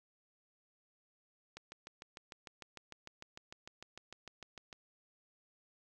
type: click train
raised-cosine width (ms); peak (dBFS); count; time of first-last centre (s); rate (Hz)
0.2; -30; 22; 1.57-4.728; 6.65
effects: none